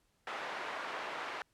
pink band-pass noise, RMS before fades -41 dBFS, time 0.27-1.42 s, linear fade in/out 2 ms, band 700 to 2100 Hz, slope 12 dB/octave, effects pink hiss -75 dBFS RMS until 1.53 s + low-pass 12000 Hz 12 dB/octave

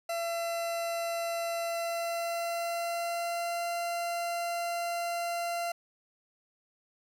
40% pulse tone with pitch glide, 675 to 687.6 Hz, E5 to F5, +41 to -27 cents, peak -30 dBFS, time 0.09-5.72 s, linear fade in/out 5 ms, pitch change +32 cents, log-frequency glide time 1.65-3.68 s, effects none

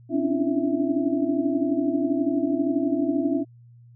sine tone cluster, 264.5 / 282.8 / 295.1 / 337.4 / 661 Hz, C4 / C#4 / D4 / E4 / E5, +19 / +35 / +8 / +40 / +5 cents, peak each -27 / -26 / -26 / -27 / -32 dBFS, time 0.09-3.45 s, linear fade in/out 50 ms, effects added 119 Hz sine -47 dBFS peak until 3.95 s

